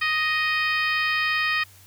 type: harmonic tone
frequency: 623 Hz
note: D#5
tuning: 2 cents sharp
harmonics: 2 / 3 / 4 / 5 / 6 / 7 / 8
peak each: -28 / -24 / -26 / -33 / -37 / -37 / -36 dBFS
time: 0.01-1.64 s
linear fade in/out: 10 ms
effects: added 95 Hz sine -52 dBFS peak until 1.86 s + white hiss -52 dBFS RMS until 1.86 s